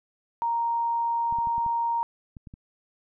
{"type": "tone", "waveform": "sine", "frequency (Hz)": 932.3, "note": "A#5", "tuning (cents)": 0, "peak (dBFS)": -23, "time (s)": [0.42, 2.03], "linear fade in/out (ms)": 0}
{"type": "clicks", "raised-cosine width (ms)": 5, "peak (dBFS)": -30, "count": 8, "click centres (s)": [1.325, 1.386, 1.472, 1.581, 1.663, 2.368, 2.472, 2.539]}
{"effects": []}